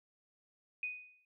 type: tone with exponential decay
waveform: sine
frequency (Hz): 2489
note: D#7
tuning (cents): 0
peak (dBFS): -33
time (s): 0.83-1.25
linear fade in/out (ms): 2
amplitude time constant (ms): 91
effects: none